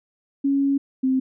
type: tone pair in turn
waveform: sine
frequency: 277.2 / 261.6 Hz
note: C#4 / C4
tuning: 0 / 0 cents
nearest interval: minor second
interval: 100 cents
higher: first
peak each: -17 dBFS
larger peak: neither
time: 0.44-0.78 / 1.03-1.2 s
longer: first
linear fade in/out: 10 ms
effects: none